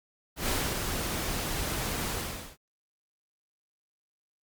pink noise with ADSR envelope, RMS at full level -28 dBFS, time 0.36-2.57 s, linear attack 120 ms, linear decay 270 ms, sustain -4 dB, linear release 450 ms, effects Opus 48 kbps

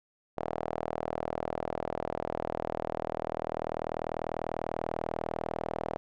sawtooth tone with band-pass filter, 40.16 Hz, E1, 44 cents flat, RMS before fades -35 dBFS, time 0.37-5.97 s, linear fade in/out 0 ms, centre 650 Hz, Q 2.3, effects none

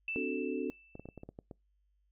sine tone with exponential decay, 2651 Hz, E7, 9 cents sharp, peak -33 dBFS, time 0.08-1.23 s, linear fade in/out 2 ms, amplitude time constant 250 ms
sine chord, D dominant seventh, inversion third, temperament equal with one note detuned, 258.2 / 293.7 / 370 / 440 Hz, C4 / D4 / F#4 / A4, -23 / 0 / 0 / 0 cents, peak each -38 dBFS, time 0.16-0.7 s, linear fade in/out 0 ms
clicks, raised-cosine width 2 ms, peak -32 dBFS, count 9, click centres 0.954 / 0.996 / 1.056 / 1.088 / 1.177 / 1.234 / 1.29 / 1.389 / 1.512 s
effects noise-tail reverb RT60 0.2 s tail -26 dB re dry + added 50 Hz sine -70 dBFS peak until 2.11 s

